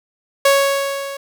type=tone with level ramp; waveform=sawtooth; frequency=554.4 Hz; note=C#5; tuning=in tune; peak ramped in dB=-5 to -23 dBFS; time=0.45-1.17 s; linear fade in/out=5 ms; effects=none